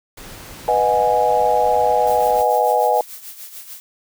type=noise; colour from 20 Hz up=pink; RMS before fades=-37 dBFS; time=0.17-2.42 s; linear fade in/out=5 ms
type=chord; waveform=sine; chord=G# minor seventh; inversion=first; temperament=equal with one note detuned; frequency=493.9 / 622.3 / 731.1 / 830.6 Hz; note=B4 / D#5 / F#5 / G#5; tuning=0 / 0 / -21 / 0 cents; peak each=-19 / -20 / -20 / -17 dBFS; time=0.68-3.01 s; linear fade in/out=2 ms
type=noise with tremolo; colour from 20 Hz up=blue; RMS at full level=-33 dBFS; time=2.07-3.8 s; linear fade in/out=0 ms; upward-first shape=triangle; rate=6.8 Hz; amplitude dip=70%
effects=none